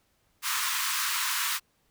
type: high-pass noise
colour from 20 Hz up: pink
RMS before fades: -29 dBFS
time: 0.42-1.6 s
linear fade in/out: 50 ms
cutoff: 960 Hz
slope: 96 dB/octave
effects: pink hiss -70 dBFS RMS until 1.9 s